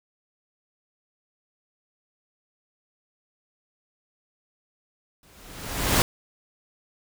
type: noise with exponential growth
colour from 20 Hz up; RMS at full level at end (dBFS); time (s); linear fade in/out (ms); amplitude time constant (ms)
pink; -17; 5.23-6.02; 1; 170
effects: none